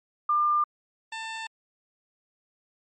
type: tone pair in turn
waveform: sine / 15% pulse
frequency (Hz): 1198 / 892.4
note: D6 / A5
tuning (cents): +34 / +24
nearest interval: perfect fourth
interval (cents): 510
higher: first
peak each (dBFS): -20 / -27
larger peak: first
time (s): 0.29-0.64 / 1.12-1.47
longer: neither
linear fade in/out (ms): 5
effects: MP3 32 kbps